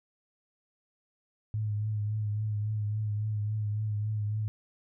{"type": "tone with vibrato", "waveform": "sine", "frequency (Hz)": 106.1, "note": "G#2", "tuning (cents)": 38, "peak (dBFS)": -28, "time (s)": [1.54, 4.48], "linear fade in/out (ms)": 0, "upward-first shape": "triangle", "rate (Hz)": 3.6, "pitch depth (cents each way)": 43, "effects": []}